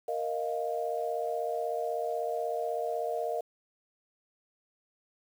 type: chord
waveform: sine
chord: Bb suspended fourth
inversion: none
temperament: equal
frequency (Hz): 466.2 / 622.3 / 698.5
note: Bb4 / Eb5 / F5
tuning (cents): 0 / 0 / 0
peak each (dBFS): -34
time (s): 0.08-3.41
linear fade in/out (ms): 5
effects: 9-bit